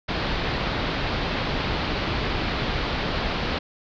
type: low-pass noise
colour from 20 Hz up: pink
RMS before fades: -26 dBFS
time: 0.08-3.59 s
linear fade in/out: 10 ms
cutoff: 4600 Hz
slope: 48 dB/octave
effects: none